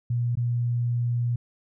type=tone with dropouts; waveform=sine; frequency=120 Hz; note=B2; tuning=49 cents flat; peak=-22 dBFS; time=0.1-1.36 s; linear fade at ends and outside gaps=5 ms; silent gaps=0.354-0.371 s; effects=none